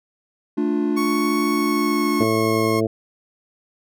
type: chord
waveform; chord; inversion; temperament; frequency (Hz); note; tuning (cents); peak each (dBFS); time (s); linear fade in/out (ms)
triangle; D minor; second; just; 220.2 / 293.7 / 352.4; A3 / D4 / F4; +2 / 0 / +16; -22 / -19 / -22; 0.57-2.24; 10
type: tone with pitch glide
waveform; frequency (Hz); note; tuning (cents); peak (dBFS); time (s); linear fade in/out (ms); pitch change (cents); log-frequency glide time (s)
30% pulse; 1108.7 to 1080.3; C#6 to C#6; 0 to -45; -21; 0.96-2.81; 20; -45; 1.47-2.68
type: harmonic tone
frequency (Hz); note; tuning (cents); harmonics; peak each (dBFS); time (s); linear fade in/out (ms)
110.8; A2; +13; 1 / 2 / 3 / 4 / 5 / 6; -26 / -25 / -22 / -22 / -28 / -28; 2.2-2.87; 5
effects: none